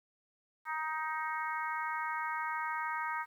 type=harmonic tone; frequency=313.1 Hz; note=D#4; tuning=11 cents sharp; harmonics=3 / 4 / 5 / 6 / 7; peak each=-37 / -39 / -41 / -43 / -44 dBFS; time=0.65-3.26 s; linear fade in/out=50 ms; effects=11-bit